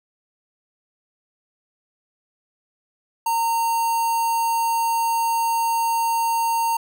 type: tone with notch filter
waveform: square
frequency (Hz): 920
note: A#5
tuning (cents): -23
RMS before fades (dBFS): -21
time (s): 3.26-6.77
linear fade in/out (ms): 5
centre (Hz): 3500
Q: 0.96
effects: none